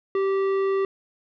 sine tone with tanh clipping, 389 Hz, G4, 13 cents flat, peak -22 dBFS, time 0.15-0.85 s, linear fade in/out 2 ms, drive 12 dB, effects none

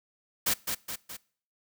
white noise with echo, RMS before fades -26 dBFS, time 0.46-0.54 s, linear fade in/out 10 ms, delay 210 ms, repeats 3, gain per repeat -5 dB, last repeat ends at 1.17 s, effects noise-tail reverb RT60 0.5 s tail -23 dB re dry

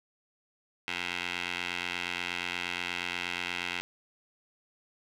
15% pulse tone with band-pass filter, 88.4 Hz, F2, 22 cents sharp, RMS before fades -35 dBFS, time 0.88-3.81 s, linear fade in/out 0 ms, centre 2600 Hz, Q 2.3, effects none

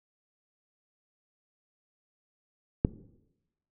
click, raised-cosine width 3 ms, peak -8 dBFS, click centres 2.849 s, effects noise-tail reverb RT60 0.9 s tail -18 dB re dry

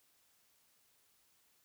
silence, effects white hiss -72 dBFS RMS until 1.64 s

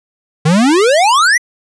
square exponential sweep, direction up, 146.83 to 2037 Hz, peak -8 dBFS, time 0.45-1.38 s, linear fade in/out 10 ms, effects resampled to 22050 Hz

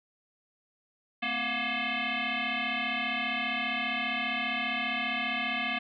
sine tone with frequency modulation, 220 Hz, A3, in tune, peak -28 dBFS, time 1.22-5.79 s, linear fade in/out 10 ms, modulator 475 Hz, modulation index 6.2, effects none

